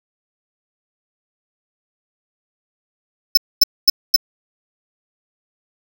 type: tone bursts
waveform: square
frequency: 5274 Hz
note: E8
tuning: in tune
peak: -6 dBFS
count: 4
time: 3.35-4.162 s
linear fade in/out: 5 ms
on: 23 ms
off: 240 ms
effects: none